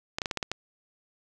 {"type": "clicks", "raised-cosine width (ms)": 0.2, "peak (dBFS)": -12, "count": 7, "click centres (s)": [0.185, 0.218, 0.258, 0.312, 0.373, 0.428, 0.516], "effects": []}